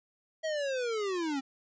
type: linear sweep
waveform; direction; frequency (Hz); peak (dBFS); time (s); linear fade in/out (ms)
square; down; 646 to 261.6; -31; 0.43-1.41; 20
effects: resampled to 16000 Hz